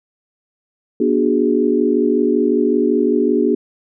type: chord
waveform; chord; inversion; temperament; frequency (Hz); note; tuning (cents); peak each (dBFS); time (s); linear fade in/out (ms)
sine; G# half-diminished seventh; first; equal with one note detuned; 241 / 293.7 / 370 / 415.3; B3 / D4 / F#4 / G#4; -42 / 0 / 0 / 0; -18; 1-3.55; 5
effects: none